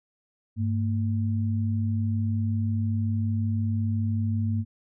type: tone pair together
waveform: sine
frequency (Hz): 101.11 / 226.6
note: G#2 / A#3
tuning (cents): -46 / -49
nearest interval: octave + major second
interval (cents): 1397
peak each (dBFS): -24 / -29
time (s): 0.56-4.65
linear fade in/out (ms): 50
effects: none